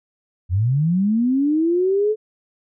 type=linear sweep; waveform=sine; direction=up; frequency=82.41 to 438.1 Hz; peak=-15 dBFS; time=0.49-2.16 s; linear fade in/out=50 ms; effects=none